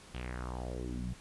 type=tone with low-pass filter sweep; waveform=sawtooth; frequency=61.74 Hz; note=B1; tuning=in tune; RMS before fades=-39 dBFS; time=0.14-1.14 s; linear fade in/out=10 ms; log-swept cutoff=3200 to 150 Hz; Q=3.7; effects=pink hiss -55 dBFS RMS until 1.2 s + resampled to 24000 Hz